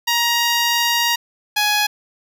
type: tone pair in turn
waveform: 10% pulse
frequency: 943 / 835.8 Hz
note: A#5 / G#5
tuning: +20 / +11 cents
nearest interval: major second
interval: 209 cents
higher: first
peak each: -7 dBFS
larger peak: neither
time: 0.07-1.16 / 1.56-1.87 s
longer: first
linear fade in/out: 10 ms
effects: none